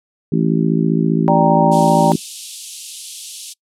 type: harmonic tone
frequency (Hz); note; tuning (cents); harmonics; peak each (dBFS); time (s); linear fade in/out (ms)
55.1; A1; +3; 3 / 4 / 5 / 6 / 7; -16 / -18 / -20 / -22 / -23; 0.32-2.16; 5
type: chord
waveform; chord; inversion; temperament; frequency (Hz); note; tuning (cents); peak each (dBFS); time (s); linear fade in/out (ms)
sine; G minor; second; equal; 587.3 / 784 / 932.3; D5 / G5 / Bb5; 0 / 0 / 0; -16; 1.28-2.12; 0
type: band-pass noise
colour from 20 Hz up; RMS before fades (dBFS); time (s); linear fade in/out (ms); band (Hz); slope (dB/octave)
white; -33; 1.71-3.54; 20; 2800 to 11000; 48
effects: noise-tail reverb RT60 0.1 s tail -25 dB re dry